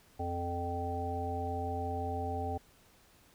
harmonic tone with a mistuned harmonic, 87 Hz, F2, 6 cents flat, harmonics 1 / 3 / 5 / 7 / 9, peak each -37 / -42 / -41 / -44 / -37 dBFS, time 0.19-2.58 s, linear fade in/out 10 ms, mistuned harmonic 9, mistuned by -17 cents, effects pink hiss -63 dBFS RMS until 3.34 s

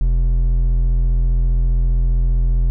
sine tone with hard clipping, 42.44 Hz, F1, 49 cents flat, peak -14 dBFS, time 0.01-2.7 s, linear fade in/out 0 ms, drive 6 dB, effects none

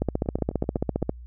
two click trains, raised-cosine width 2 ms, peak -24 / -10 dBFS, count 7 / 17, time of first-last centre 0.26-1.02 / 0.02-1.094 s, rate 7.89 / 14.9 Hz, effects added 60 Hz sine -39 dBFS peak until 1.26 s

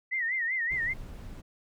sine tone with vibrato, 1957 Hz, B6, 16 cents flat, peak -27 dBFS, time 0.11-0.94 s, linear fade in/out 20 ms, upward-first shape sine, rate 5.2 Hz, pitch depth 130 cents each way
brown noise, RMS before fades -42 dBFS, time 0.7-1.42 s, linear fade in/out 20 ms
effects none

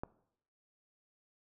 click, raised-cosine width 1 ms, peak -24 dBFS, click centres 0.035 s, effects noise-tail reverb RT60 0.7 s tail -19 dB re dry

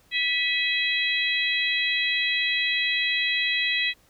harmonic tone with a mistuned harmonic, 656 Hz, E5, 9 cents flat, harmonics 3 / 4 / 5 / 6, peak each -26 / -27 / -28 / -29 dBFS, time 0.11-3.94 s, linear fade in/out 50 ms, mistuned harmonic 4, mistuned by -54 cents, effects pink hiss -60 dBFS RMS until 4.09 s

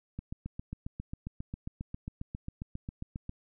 click train, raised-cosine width 5 ms, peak -25 dBFS, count 24, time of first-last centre 0.19-3.294 s, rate 7.41 Hz, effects none

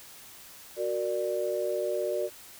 sine chord, Gb augmented, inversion none, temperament equal with one note detuned, 370 / 466.2 / 590.4 Hz, Gb4 / Bb4 / D5, 0 / 0 / +9 cents, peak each -32 / -33 / -30 dBFS, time 0.76-2.3 s, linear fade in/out 50 ms, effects white hiss -49 dBFS RMS until 2.59 s

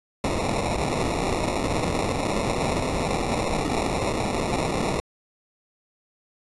white noise with sample-and-hold, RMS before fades -25 dBFS, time 0.24-5 s, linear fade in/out 0 ms, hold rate 1575 Hz, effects resampled to 24000 Hz

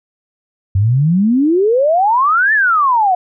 sine exponential two-way sweep, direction up then down, 92.5 to 1800 to 707 Hz, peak -9 dBFS, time 0.75-3.15 s, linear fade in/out 5 ms, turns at 2.53 s, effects none

